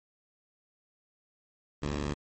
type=tone pair together; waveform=10% pulse; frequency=49.78 / 73 Hz; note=G1 / D2; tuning=+27 / -10 cents; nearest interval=perfect fifth; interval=663 cents; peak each=-31 / -23 dBFS; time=1.82-2.14 s; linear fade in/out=10 ms; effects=MP3 32 kbps